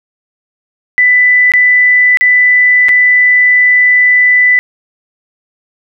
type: tone with dropouts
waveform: sine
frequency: 1990 Hz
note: B6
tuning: 13 cents sharp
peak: -4 dBFS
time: 0.98-4.59 s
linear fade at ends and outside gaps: 0 ms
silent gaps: 1.519-1.537 / 2.172-2.21 / 2.885-2.891 s
effects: none